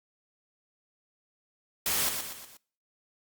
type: noise with echo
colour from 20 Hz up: white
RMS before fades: -28 dBFS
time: 1.86-2.09 s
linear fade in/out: 2 ms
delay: 120 ms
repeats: 4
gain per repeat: -6 dB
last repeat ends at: 2.57 s
effects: noise-tail reverb RT60 0.5 s tail -24 dB re dry + Opus 48 kbps